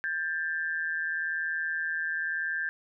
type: tone pair together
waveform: sine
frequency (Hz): 1590 / 1750.9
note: G6 / A6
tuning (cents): +24 / -9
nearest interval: major second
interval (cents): 167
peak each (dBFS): -30 / -33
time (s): 0.04-2.69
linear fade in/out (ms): 0
effects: none